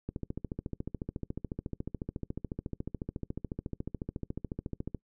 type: click train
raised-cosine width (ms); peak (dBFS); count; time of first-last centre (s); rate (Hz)
3; -22; 69; 0.09-4.947; 14
effects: noise-tail reverb RT60 0.1 s tail -23 dB re dry